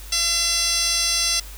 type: tone with band-pass filter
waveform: 10% pulse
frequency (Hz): 678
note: E5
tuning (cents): +49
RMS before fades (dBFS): -21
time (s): 0.12-1.4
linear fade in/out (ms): 5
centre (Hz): 6300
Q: 8.8
effects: added 50 Hz sine -36 dBFS peak until 1.57 s + white hiss -42 dBFS RMS until 1.57 s